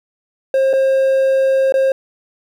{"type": "tone with dropouts", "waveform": "triangle", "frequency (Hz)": 534, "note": "C5", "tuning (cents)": 35, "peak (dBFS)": -9, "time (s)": [0.54, 1.92], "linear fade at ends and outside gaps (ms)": 2, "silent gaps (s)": [[0.731, 0.735], [1.723, 1.74]], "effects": ["8-bit"]}